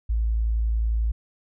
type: tone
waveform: sine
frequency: 55.6 Hz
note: A1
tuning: 19 cents sharp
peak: -20 dBFS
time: 0.09-1.12 s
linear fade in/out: 10 ms
effects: none